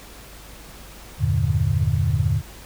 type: chord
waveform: sine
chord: E half-diminished seventh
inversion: none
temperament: equal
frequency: 82.41 / 98 / 116.54 / 146.83 Hz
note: E2 / G2 / Bb2 / D3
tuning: 0 / 0 / 0 / 0 cents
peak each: -23 dBFS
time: 1.18-2.42 s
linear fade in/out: 50 ms
effects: added 50 Hz sine -44 dBFS peak until 2.65 s + pink hiss -43 dBFS RMS until 2.65 s